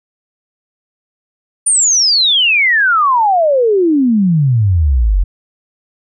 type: exponential sweep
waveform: sine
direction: down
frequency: 9410 to 42.18 Hz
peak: -8 dBFS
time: 1.66-5.24 s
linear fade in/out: 10 ms
effects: none